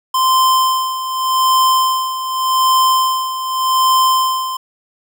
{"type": "tone with tremolo", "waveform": "square", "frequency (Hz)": 1039, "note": "C6", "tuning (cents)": -12, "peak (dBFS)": -10, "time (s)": [0.14, 4.57], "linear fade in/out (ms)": 5, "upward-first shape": "sine", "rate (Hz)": 0.85, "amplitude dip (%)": 70, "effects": []}